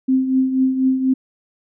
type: tone with tremolo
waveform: sine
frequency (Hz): 261.6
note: C4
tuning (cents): 0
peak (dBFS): -11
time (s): 0.08-1.14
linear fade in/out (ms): 10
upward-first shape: triangle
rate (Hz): 4.1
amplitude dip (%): 65
effects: none